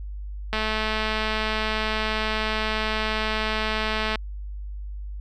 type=click train; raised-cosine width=0.3 ms; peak=-10 dBFS; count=788; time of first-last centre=0.53-4.157 s; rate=217 Hz; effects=added 50 Hz sine -31 dBFS peak until 5.2 s